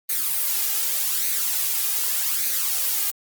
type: noise with flanger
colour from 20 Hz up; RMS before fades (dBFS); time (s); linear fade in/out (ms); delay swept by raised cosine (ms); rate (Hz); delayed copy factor
blue; -23; 0.09-3.11; 10; 0.47 to 2.47; 0.84; +0.55
effects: Opus 32 kbps